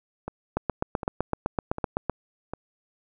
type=two click trains; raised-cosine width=1 ms; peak=-18 / -10 dBFS; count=4 / 13; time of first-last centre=0.28-2.536 / 0.57-2.097 s; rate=1.33 / 7.86 Hz; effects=none